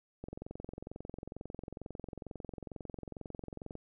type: click train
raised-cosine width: 2 ms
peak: -29 dBFS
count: 79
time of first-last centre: 0.24-3.754 s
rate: 22.2 Hz
effects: none